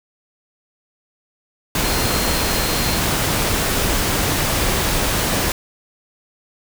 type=tone in noise; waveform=sine; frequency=4199 Hz; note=C8; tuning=5 cents sharp; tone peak=-29 dBFS; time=1.84-2.98 s; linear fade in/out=2 ms; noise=pink; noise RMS=-19 dBFS; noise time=1.75-5.52 s; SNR=-13 dB; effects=none